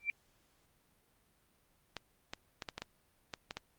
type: tone with exponential growth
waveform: sine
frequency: 2349 Hz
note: D7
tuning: in tune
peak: -27 dBFS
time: 0-0.1 s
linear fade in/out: 1 ms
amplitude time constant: 20 ms
type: clicks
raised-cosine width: 0.2 ms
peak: -22 dBFS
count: 9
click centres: 1.967 / 2.335 / 2.622 / 2.688 / 2.78 / 2.82 / 3.338 / 3.509 / 3.57 s
effects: pink hiss -72 dBFS RMS until 3.78 s + Opus 48 kbps